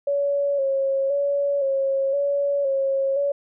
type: tone with vibrato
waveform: sine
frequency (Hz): 554.4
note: C#5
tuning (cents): 0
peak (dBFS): -19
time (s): 0.07-3.32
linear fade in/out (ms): 5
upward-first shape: square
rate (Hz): 0.97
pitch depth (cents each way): 36
effects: none